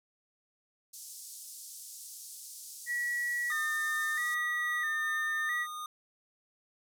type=band-pass noise; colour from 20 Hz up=white; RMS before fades=-47 dBFS; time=0.93-4.35 s; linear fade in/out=10 ms; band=5100 to 12000 Hz; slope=24 dB/octave
type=tone with vibrato; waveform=sine; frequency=1864.7 Hz; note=A#6; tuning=in tune; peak=-30 dBFS; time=2.86-5.67 s; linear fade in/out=50 ms; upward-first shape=square; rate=0.76 Hz; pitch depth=59 cents each way
type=tone with tremolo; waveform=square; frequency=1227 Hz; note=D#6; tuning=25 cents flat; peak=-37 dBFS; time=3.5-5.86 s; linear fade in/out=2 ms; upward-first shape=triangle; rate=2.6 Hz; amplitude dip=25%
effects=none